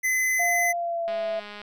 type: tone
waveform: square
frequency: 2032 Hz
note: B6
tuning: 49 cents sharp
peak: -22 dBFS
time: 0.03-0.73 s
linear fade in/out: 20 ms
type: tone with pitch glide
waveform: sine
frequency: 698.5 to 659.3 Hz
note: F5 to E5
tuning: 0 to 0 cents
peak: -25 dBFS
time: 0.39-1.4 s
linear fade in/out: 10 ms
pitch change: -100 cents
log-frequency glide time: 0.66-1.27 s
type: click train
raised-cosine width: 0.3 ms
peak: -24 dBFS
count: 112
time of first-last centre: 1.08-1.616 s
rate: 207 Hz
effects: none